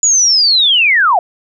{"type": "linear sweep", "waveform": "sine", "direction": "down", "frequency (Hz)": [6930, 649], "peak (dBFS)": -7, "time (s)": [0.03, 1.19], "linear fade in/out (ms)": 2, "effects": []}